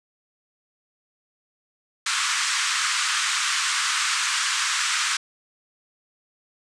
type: band-pass noise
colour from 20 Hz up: pink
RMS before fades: -24 dBFS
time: 2.06-5.17 s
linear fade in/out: 5 ms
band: 1100 to 8800 Hz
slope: 48 dB/octave
effects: none